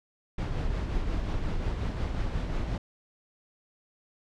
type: noise with tremolo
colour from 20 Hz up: brown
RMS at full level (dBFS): -28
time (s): 0.38-2.78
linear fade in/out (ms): 5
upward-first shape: triangle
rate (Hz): 5.6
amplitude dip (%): 40
effects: low-pass 5000 Hz 12 dB/octave